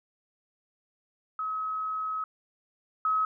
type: tone pair in turn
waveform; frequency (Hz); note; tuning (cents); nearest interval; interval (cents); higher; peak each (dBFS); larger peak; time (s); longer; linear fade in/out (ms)
sine; 1279 / 1279; D#6 / D#6; +47 / +47; unison; 0; neither; -29 / -23; second; 1.39-2.24 / 3.05-3.25; first; 2
effects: none